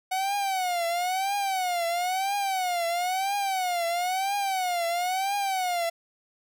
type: tone with vibrato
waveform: 45% pulse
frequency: 740 Hz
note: F#5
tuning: in tune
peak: -25 dBFS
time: 0.11-5.9 s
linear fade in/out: 10 ms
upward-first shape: triangle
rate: 1 Hz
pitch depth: 170 cents each way
effects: none